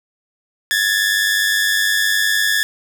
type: tone pair together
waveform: sawtooth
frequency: 1676.3 / 1776 Hz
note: G#6 / A6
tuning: +16 / +16 cents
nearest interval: minor second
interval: 100 cents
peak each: -14 dBFS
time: 0.71-2.63 s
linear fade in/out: 0 ms
effects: none